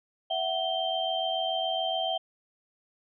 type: tone cluster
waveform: sine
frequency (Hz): 661 / 748 / 3145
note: E5 / F#5 / G7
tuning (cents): +5 / +19 / +5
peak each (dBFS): -31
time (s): 0.3-2.18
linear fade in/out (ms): 10
effects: none